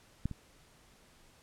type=clicks; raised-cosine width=5 ms; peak=-19 / -28 dBFS; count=2; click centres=0.256 / 0.313 s; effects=pink hiss -62 dBFS RMS until 1.42 s + low-pass 11000 Hz 12 dB/octave